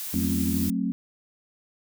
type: noise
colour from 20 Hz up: blue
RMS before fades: -34 dBFS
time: 0-0.7 s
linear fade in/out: 0 ms
type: harmonic tone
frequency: 84.4 Hz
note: E2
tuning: 41 cents sharp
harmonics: 1 / 2 / 3 / 4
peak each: -30 / -41 / -36 / -38 dBFS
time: 0.13-0.7 s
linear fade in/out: 10 ms
type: chord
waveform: sine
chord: F# diminished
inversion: none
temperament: just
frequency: 185 / 222 / 266.4 Hz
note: F#3 / A3 / C4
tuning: 0 / +16 / +31 cents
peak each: -28 dBFS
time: 0.14-0.92 s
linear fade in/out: 0 ms
effects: none